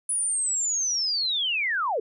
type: linear sweep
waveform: sine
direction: down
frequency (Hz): 9956 to 388.3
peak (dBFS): -23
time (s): 0.09-2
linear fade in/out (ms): 5
effects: none